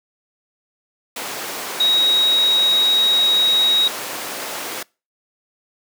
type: tone in noise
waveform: sine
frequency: 3800 Hz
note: A#7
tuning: 33 cents sharp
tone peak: -13 dBFS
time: 1.8-3.88 s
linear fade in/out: 5 ms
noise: pink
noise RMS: -26 dBFS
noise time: 1.16-4.83 s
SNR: +10 dB
effects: noise-tail reverb RT60 0.3 s tail -25 dB re dry + high-pass 400 Hz 12 dB/octave